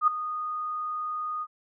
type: tone with ADSR envelope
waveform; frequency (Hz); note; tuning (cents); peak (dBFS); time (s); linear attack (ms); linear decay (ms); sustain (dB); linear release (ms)
sine; 1235; D#6; -13; -15; 0.01-1.47; 65; 6; -14; 50
effects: none